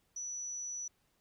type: tone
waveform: sine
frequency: 5920 Hz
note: F#8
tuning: in tune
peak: -38 dBFS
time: 0.16-0.88 s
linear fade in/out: 5 ms
effects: pink hiss -75 dBFS RMS until 1.2 s